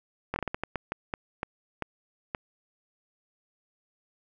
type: slowing click train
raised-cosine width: 0.5 ms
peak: -15 dBFS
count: 13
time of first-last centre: 0.34-2.348 s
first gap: 21 ms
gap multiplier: 1.34
effects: none